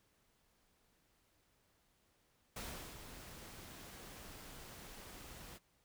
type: noise with ADSR envelope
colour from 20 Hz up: pink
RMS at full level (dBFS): -45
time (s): 2.56-5.59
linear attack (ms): 5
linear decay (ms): 380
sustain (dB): -8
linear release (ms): 32
effects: pink hiss -75 dBFS RMS until 5.84 s